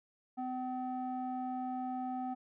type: tone with low-pass filter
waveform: square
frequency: 254.5 Hz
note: C4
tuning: 48 cents flat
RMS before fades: -38 dBFS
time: 0.37-2.35 s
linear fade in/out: 20 ms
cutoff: 870 Hz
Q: 5.2
effects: none